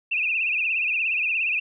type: tone with vibrato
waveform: sine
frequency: 2569 Hz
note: E7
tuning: 45 cents flat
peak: -21 dBFS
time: 0.11-1.6 s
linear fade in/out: 10 ms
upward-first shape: triangle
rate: 17 Hz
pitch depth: 130 cents each way
effects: none